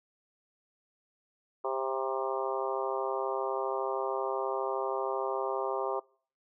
harmonic tone with a mistuned harmonic, 132.6 Hz, C3, 23 cents sharp, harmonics 3 / 4 / 5 / 6 / 7 / 8 / 9, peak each -35 / -36 / -37 / -38 / -38 / -39 / -40 dBFS, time 1.64-6 s, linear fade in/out 10 ms, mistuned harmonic 7, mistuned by +25 cents, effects noise-tail reverb RT60 0.5 s tail -26 dB re dry

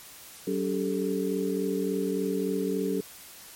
sine tone cluster, 189.5 / 284 / 395.8 / 439.3 Hz, F#3 / C#4 / G4 / A4, +42 / +42 / +17 / -3 cents, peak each -31 dBFS, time 0.47-3.01 s, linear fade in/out 5 ms, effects white hiss -47 dBFS RMS until 3.55 s + MP3 64 kbps

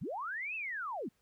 sine linear two-way sweep, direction up then down, 96.2 to 2688 to 165.7 Hz, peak -36 dBFS, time 0.01-1.09 s, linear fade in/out 10 ms, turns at 0.55 s, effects pink hiss -75 dBFS RMS until 1.21 s

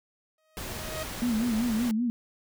sawtooth tone with exponential growth, 629 Hz, D#5, 19 cents sharp, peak -28 dBFS, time 0.38-1.03 s, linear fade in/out 2 ms, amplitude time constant 140 ms
pink noise, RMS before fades -37 dBFS, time 0.57-1.91 s, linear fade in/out 0 ms
sine tone with vibrato, 230 Hz, A#3, 23 cents flat, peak -24 dBFS, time 1.22-2.1 s, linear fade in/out 0 ms, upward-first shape sine, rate 5.2 Hz, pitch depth 120 cents each way
effects none

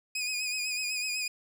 20% pulse tone with vibrato, 2489 Hz, D#7, in tune, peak -25 dBFS, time 0.15-1.28 s, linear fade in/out 5 ms, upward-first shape sine, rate 8 Hz, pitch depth 47 cents each way, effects none

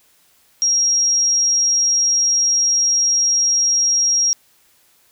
sine tone, 5620 Hz, F8, 10 cents sharp, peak -13 dBFS, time 0.62-4.33 s, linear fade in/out 0 ms, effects white hiss -56 dBFS RMS until 5.11 s

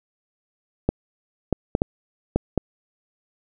clicks, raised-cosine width 2 ms, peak -5 dBFS, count 6, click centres 0.89 / 1.527 / 1.751 / 1.819 / 2.36 / 2.577 s, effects none

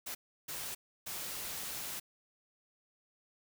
white noise bursts at uneven times, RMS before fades -41 dBFS, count 3, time 0.06-0.15 / 0.48-0.75 / 1.06-2 s, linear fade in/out 10 ms, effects none

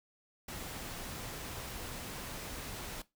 pink noise, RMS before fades -43 dBFS, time 0.48-3.02 s, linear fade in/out 5 ms, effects noise-tail reverb RT60 0.2 s tail -18 dB re dry

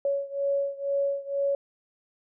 sine beating tone pair, 558 / 560.1 Hz, C#5 / C#5, +11 / +18 cents, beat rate 2.1 Hz, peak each -27 / -29 dBFS, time 0.05-1.55 s, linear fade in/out 2 ms, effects none

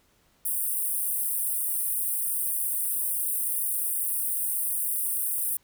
pink high-pass noise, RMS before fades -28 dBFS, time 0.45-5.57 s, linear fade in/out 5 ms, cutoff 8800 Hz, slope 96 dB/octave, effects pink hiss -65 dBFS RMS until 5.63 s

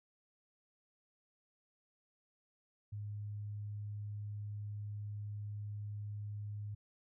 sine tone, 103.83 Hz, G#2, in tune, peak -40 dBFS, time 2.92-6.75 s, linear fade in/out 10 ms, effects none

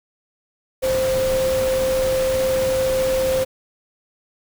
sine tone in noise, 523.3 Hz, C5, in tune, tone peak -17 dBFS, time 0.82-3.45 s, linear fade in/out 20 ms, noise pink, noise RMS -28 dBFS, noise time 0.82-3.45 s, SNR +8 dB, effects none

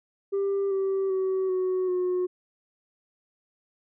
sine tone with pitch steps, 395.4 / 387 / 378.9 / 370.8 / 363 Hz, G4 / G4 / F#4 / F#4 / F#4, +15 / -22 / +41 / +4 / -33 cents, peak -21 dBFS, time 0.32-2.27 s, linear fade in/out 20 ms, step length 390 ms, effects tanh soft clip ceiling -22 dBFS

